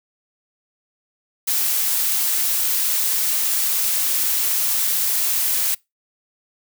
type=noise; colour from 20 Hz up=blue; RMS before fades=-20 dBFS; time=1.47-5.75 s; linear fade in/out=10 ms; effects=noise-tail reverb RT60 0.2 s tail -24 dB re dry